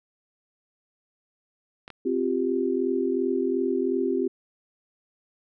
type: clicks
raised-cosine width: 0.3 ms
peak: -24 dBFS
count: 2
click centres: 1.879 / 1.903 s
type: chord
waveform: sine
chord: C suspended fourth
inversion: none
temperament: equal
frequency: 261.6 / 349.2 / 392 Hz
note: C4 / F4 / G4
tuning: 0 / 0 / 0 cents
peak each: -27 / -27 / -26 dBFS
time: 2.05-4.28 s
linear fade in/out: 10 ms
effects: none